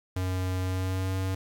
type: tone with pitch glide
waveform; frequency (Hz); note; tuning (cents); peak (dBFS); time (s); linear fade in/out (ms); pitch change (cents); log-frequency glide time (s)
square; 92.5 to 94.55; F#2 to F#2; 0 to +38; -28; 0.16-1.35; 5; +38; 0.61-1.15
effects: 9-bit

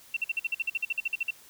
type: tone bursts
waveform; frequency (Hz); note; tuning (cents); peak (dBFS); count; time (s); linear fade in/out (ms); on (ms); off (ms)
sine; 2708; E7; +46; -25; 16; 0.14-1.307; 5; 27; 49
effects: white hiss -54 dBFS RMS until 1.49 s

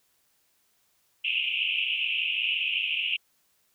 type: band-pass noise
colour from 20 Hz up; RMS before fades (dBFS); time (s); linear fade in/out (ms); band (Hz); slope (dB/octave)
pink; -28; 1.24-3.17; 10; 2500 to 3000; 96
effects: white hiss -69 dBFS RMS until 3.74 s

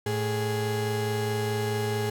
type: tone pair together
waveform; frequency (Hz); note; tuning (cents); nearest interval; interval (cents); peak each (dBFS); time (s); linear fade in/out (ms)
35% pulse; 110 / 415.3; A2 / G#4; 0 / 0; octave + major seventh; 2300; -27; 0.06-2.1; 5
effects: none

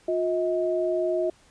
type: tone pair together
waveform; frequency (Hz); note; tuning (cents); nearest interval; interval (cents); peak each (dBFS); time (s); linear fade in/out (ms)
sine; 357 / 636.1; F4 / D#5; +38 / +38; minor seventh; 1000; -25; 0.08-1.3; 5
effects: pink hiss -58 dBFS RMS until 1.5 s + resampled to 22050 Hz

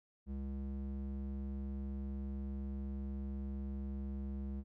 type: tone with band-pass filter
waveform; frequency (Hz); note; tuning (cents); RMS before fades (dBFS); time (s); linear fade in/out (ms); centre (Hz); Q
square; 67.9; C#2; -35; -41; 0.26-4.64; 50; 140; 8.4
effects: none

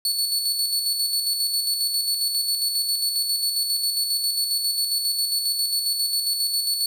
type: tone with tremolo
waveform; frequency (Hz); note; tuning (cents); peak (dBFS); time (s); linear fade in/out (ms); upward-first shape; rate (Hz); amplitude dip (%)
sawtooth; 4435; C#8; 0; -17; 0.05-6.86; 2; square; 7.4; 40
effects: 9-bit

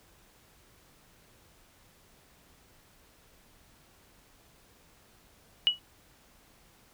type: tone with exponential decay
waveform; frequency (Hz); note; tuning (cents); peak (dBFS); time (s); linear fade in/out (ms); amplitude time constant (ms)
sine; 2929; F#7; -18; -16; 5.67-5.79; 0; 26
effects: pink hiss -61 dBFS RMS until 6.93 s

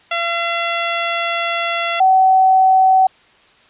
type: tone pair in turn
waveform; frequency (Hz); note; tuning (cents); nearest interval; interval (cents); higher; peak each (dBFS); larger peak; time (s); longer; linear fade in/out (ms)
10% pulse / sine; 680 / 757.5; F5 / F#5; -46 / +40; major second; 186; second; -8; neither; 0.11-2 / 2-3.07; first; 5
effects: white hiss -50 dBFS RMS until 3.69 s + resampled to 8000 Hz

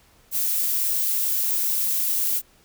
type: noise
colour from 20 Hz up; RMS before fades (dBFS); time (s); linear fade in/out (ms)
violet; -23; 0.31-2.42; 50
effects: pink hiss -57 dBFS RMS until 2.64 s

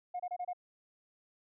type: tone bursts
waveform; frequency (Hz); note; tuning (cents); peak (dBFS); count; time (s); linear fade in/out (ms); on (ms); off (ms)
sine; 718; F5; +48; -33; 5; 0.14-0.533; 10; 57; 27
effects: tanh soft clip ceiling -31 dBFS

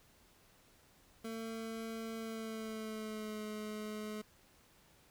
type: tone with pitch glide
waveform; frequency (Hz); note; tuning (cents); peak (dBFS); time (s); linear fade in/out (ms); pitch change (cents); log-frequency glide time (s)
25% pulse; 225.1 to 213.3; A3 to G#3; +40 to +46; -37; 1.24-4.22; 10; -94; 2.17-3.44
effects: pink hiss -66 dBFS RMS until 5.1 s

